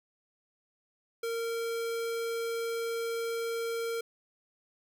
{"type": "tone", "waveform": "square", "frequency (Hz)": 460.8, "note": "A#4", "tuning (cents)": -20, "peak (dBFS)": -32, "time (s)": [1.23, 4.01], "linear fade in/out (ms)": 5, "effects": []}